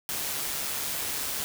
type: noise with amplitude modulation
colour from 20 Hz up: white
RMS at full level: -30 dBFS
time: 0.09-1.44 s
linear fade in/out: 0 ms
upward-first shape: sine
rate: 141 Hz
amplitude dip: 35%
effects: none